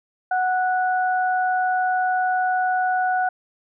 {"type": "tone pair together", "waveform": "sine", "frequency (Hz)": [740, 1473.2], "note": ["F#5", "F#6"], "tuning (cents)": [0, -8], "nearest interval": "octave", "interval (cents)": 1192, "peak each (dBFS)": [-19, -25], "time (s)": [0.31, 3.29], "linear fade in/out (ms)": 5, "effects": []}